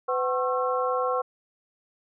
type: tone cluster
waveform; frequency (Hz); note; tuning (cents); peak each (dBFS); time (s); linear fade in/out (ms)
sine; 505 / 754 / 1084 / 1339; B4 / F#5 / C#6 / E6; +39 / +32 / -39 / +27; -26 / -31 / -28 / -32; 0.08-1.22; 10
effects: none